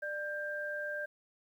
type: tone pair together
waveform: sine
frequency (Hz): 594.5 / 1587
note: D5 / G6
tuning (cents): +21 / +21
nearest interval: octave + perfect fourth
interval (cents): 1700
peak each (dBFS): -39 / -37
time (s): 0.02-1.06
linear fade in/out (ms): 10
effects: 11-bit